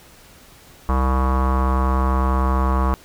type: tone with low-pass filter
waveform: square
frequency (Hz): 65.41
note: C2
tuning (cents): 0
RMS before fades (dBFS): -18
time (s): 0.89-2.94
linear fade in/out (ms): 0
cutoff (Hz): 1100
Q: 5.8
effects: pink hiss -47 dBFS RMS until 3.04 s